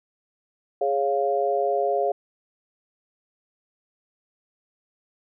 sine chord, Db major, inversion second, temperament equal, 415.3 / 554.4 / 698.5 Hz, Ab4 / Db5 / F5, 0 / 0 / 0 cents, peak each -25 / -25 / -24 dBFS, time 0.81-2.12 s, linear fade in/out 5 ms, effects none

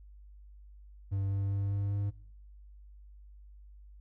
triangle tone with pitch steps, 98 / 98.74 / 99.48 / 100.23 / 100.99 Hz, G2 / G2 / G2 / G2 / G#2, 0 / +13 / +26 / +39 / -48 cents, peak -27 dBFS, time 1.11-2.11 s, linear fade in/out 20 ms, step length 200 ms, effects noise-tail reverb RT60 0.7 s tail -25 dB re dry + added 50 Hz sine -50 dBFS peak until 4 s

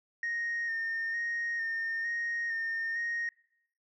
sine tone with vibrato, 1845 Hz, A#6, 18 cents flat, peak -29 dBFS, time 0.23-3.29 s, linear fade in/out 2 ms, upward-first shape square, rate 1.1 Hz, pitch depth 20 cents each way, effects noise-tail reverb RT60 0.8 s tail -24 dB re dry + tanh soft clip ceiling -28 dBFS

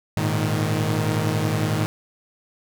sawtooth chord, Ab suspended second, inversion none, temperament equal with one note detuned, 105.64 / 116.54 / 155.56 Hz, Ab2 / Bb2 / Eb3, +30 / 0 / 0 cents, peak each -20 / -23 / -20 dBFS, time 0.17-1.86 s, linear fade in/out 0 ms, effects none

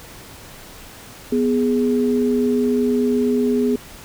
sine tone pair together, 246.9 / 415.2 Hz, B3 / G#4, 0 / 0 cents, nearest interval major sixth, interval 900 cents, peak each -17 / -19 dBFS, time 1.32-3.76 s, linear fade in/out 5 ms, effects pink hiss -40 dBFS RMS until 4.04 s

